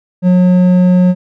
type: tone with hard clipping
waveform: sine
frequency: 181 Hz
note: F#3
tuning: 38 cents flat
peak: -7 dBFS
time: 0.22-1.15 s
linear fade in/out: 50 ms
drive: 6 dB
effects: none